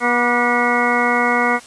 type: harmonic tone with a mistuned harmonic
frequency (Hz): 242.2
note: B3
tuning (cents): -34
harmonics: 1 / 2 / 3 / 4 / 5 / 6 / 8 / 9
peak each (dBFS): -22 / -22 / -22 / -22 / -22 / -22 / -22 / -22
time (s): 0-1.6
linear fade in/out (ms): 50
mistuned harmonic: 5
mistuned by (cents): -35
effects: white hiss -41 dBFS RMS until 1.66 s + resampled to 22050 Hz